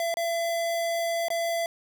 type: tone with dropouts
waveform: square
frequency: 674 Hz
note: E5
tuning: 38 cents sharp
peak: -26 dBFS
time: 0-1.66 s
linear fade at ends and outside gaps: 1 ms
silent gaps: 0.141-0.17 / 1.284-1.303 s
effects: none